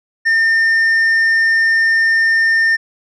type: tone with tanh clipping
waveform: sine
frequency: 1810 Hz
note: A6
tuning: 48 cents sharp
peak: -11 dBFS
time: 0.25-2.77 s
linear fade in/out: 20 ms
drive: 4 dB
effects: none